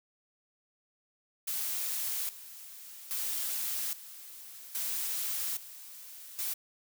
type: noise with tremolo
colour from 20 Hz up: blue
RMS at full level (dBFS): -34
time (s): 1.47-6.54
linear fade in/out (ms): 10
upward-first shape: square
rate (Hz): 0.61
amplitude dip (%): 80
effects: none